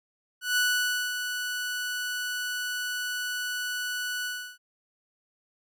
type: tone with ADSR envelope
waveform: sawtooth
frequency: 1480 Hz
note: F#6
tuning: in tune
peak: -18 dBFS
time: 0.41-4.58 s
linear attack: 160 ms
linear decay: 550 ms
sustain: -8 dB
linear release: 330 ms
effects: none